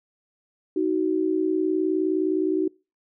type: tone pair together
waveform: sine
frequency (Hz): 314.7 / 374.3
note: D#4 / F#4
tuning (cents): +20 / +20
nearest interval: minor third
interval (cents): 300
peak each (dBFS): -23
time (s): 0.76-2.68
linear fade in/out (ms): 5
effects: noise-tail reverb RT60 0.3 s tail -25 dB re dry